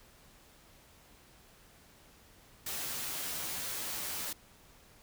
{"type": "noise with comb filter", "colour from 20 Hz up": "white", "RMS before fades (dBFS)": -38, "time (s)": [2.66, 4.33], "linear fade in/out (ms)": 5, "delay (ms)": 13, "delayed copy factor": 0.65, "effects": ["pink hiss -60 dBFS RMS until 5.02 s"]}